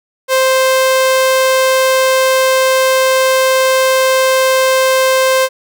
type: tone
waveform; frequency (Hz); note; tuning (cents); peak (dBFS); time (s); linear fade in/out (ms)
sawtooth; 523.3; C5; 0; -5; 0.28-5.49; 50
effects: none